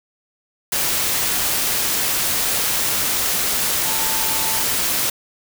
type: tone in noise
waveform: sine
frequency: 887 Hz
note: A5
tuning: 14 cents sharp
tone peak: -30 dBFS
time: 3.85-4.63 s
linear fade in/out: 5 ms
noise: white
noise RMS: -20 dBFS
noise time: 0.72-5.1 s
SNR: -13 dB
effects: none